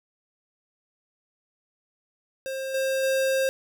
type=tone with level steps; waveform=square; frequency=532 Hz; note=C5; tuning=29 cents sharp; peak=-30 / -24 / -22 dBFS; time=2.46-3.49 s; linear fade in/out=0 ms; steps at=2.74 / 3.03 s; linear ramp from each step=5 ms; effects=none